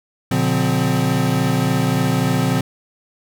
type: tone cluster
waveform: square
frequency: 120.4 / 143.9 / 177.4 / 257.5 Hz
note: B2 / D3 / F3 / C4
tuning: -44 / -35 / +27 / -28 cents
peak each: -22 dBFS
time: 0.31-2.61 s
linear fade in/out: 5 ms
effects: none